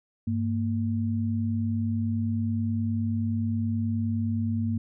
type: tone pair together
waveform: sine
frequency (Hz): 100.32 / 229.8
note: G2 / A#3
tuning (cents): +41 / -25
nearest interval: octave + major second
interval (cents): 1434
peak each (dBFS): -27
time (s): 0.27-4.78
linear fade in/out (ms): 5
effects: none